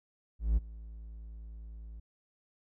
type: tone with ADSR envelope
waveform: triangle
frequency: 55 Hz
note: A1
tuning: in tune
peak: -20 dBFS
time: 0.39-2 s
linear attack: 180 ms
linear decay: 21 ms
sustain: -21 dB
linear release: 7 ms
effects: none